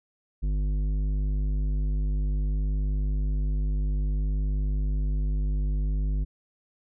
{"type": "tone with tanh clipping", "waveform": "sine", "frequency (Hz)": 50.3, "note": "G1", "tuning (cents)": 45, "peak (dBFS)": -25, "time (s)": [0.42, 6.25], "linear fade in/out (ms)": 20, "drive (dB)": 11, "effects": []}